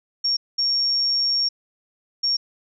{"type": "tone bursts at uneven times", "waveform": "sine", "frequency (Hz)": 5530, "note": "F8", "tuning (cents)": -18, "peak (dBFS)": -18, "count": 3, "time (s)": [[0.24, 0.37], [0.58, 1.49], [2.23, 2.37]], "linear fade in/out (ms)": 10, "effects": []}